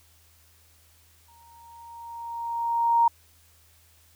sine tone with exponential growth, 932.3 Hz, A#5, in tune, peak -15 dBFS, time 1.28-3.08 s, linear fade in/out 5 ms, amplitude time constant 390 ms, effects added 81 Hz sine -60 dBFS peak until 4.15 s + white hiss -60 dBFS RMS until 4.15 s

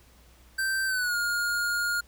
square tone with pitch glide, 1560 to 1422.3 Hz, G6 to F6, -9 to +31 cents, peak -26 dBFS, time 0.58-2.01 s, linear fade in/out 10 ms, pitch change -160 cents, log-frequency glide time 0.86-1.16 s, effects added 60 Hz sine -55 dBFS peak until 2.07 s + pink hiss -59 dBFS RMS until 2.07 s

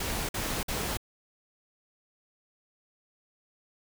pink noise bursts, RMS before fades -32 dBFS, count 3, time 0-0.972 s, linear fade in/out 5 ms, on 290 ms, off 51 ms, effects none

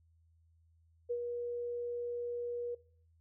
sine tone with ADSR envelope, 480.3 Hz, B4, 48 cents flat, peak -31 dBFS, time 1.09-2.75 s, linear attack 19 ms, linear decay 61 ms, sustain -5 dB, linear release 8 ms, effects noise-tail reverb RT60 0.5 s tail -20 dB re dry + added 82 Hz sine -65 dBFS peak until 3.2 s

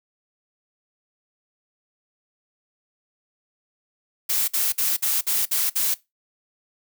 blue noise bursts, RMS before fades -22 dBFS, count 7, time 4.29-5.944 s, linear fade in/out 10 ms, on 190 ms, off 54 ms, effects noise-tail reverb RT60 0.2 s tail -20 dB re dry

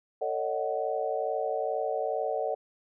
sine chord, D# half-diminished seventh, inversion second, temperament just, 448 / 560 / 622.3 / 746.7 Hz, A4 / C#5 / D#5 / F#5, +31 / +18 / 0 / +16 cents, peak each -33 dBFS, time 0.21-2.55 s, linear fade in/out 10 ms, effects none

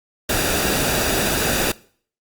pink noise with comb filter, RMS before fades -20 dBFS, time 0.29-1.72 s, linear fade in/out 5 ms, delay 0.94 ms, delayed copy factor -0.5, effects noise-tail reverb RT60 0.5 s tail -21 dB re dry + Opus 48 kbps

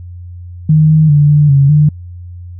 sine tone with pitch steps, 154.8 / 156 / 146.4 / 148 / 138.5 / 149.7 Hz, D#3 / D#3 / D3 / D3 / C#3 / D3, -9 / +5 / -5 / +14 / -1 / +33 cents, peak -4 dBFS, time 0.69-1.89 s, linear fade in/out 5 ms, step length 200 ms, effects added 88 Hz sine -26 dBFS peak until 2.59 s

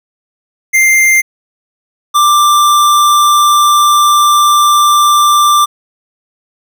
square tone pair in turn, 2097 / 1181.7 Hz, C7 / D6, +3 / +10 cents, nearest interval minor seventh, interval 993 cents, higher first, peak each -6 dBFS, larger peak neither, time 0.73-1.22 / 2.14-5.66 s, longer second, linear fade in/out 20 ms, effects none

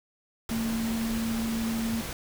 sine tone in noise, 226.7 Hz, A#3, 48 cents flat, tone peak -27 dBFS, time 0.51-2.01 s, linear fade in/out 2 ms, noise pink, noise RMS -36 dBFS, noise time 0.49-2.13 s, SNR +6 dB, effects none

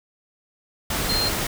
sine tone in noise, 4186 Hz, C8, in tune, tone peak -22 dBFS, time 1.09-1.29 s, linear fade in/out 5 ms, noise pink, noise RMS -25 dBFS, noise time 0.9-1.47 s, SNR 0 dB, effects none

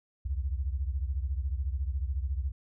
sine beating tone pair, 64.3 / 78.3 Hz, C2 / D#2, -30 / +11 cents, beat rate 14 Hz, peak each -30 / -34 dBFS, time 0.25-2.52 s, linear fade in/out 10 ms, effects none

